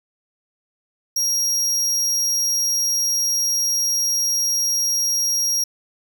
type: tone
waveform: 40% pulse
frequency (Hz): 5630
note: F8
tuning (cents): +13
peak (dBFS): -17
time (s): 1.16-5.64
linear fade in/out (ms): 5
effects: none